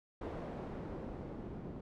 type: noise with low-pass filter sweep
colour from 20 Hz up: white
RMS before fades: -44 dBFS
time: 0.21-1.81 s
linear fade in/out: 5 ms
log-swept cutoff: 560 to 290 Hz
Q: 0.75
effects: none